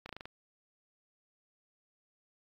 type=slowing click train; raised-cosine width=0.3 ms; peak=-27 dBFS; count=6; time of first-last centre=0.06-0.255 s; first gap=32 ms; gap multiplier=1.1; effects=AAC 64 kbps